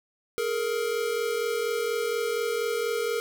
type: tone pair together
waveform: square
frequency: 422 / 466.2 Hz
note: G#4 / A#4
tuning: +28 / 0 cents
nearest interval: major second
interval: 172 cents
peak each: -31 / -28 dBFS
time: 0.38-3.2 s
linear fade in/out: 0 ms
effects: none